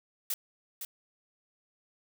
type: noise with echo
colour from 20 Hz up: blue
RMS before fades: -32 dBFS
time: 0.3-0.34 s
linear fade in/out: 2 ms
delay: 510 ms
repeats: 1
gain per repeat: -7 dB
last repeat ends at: 0.85 s
effects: none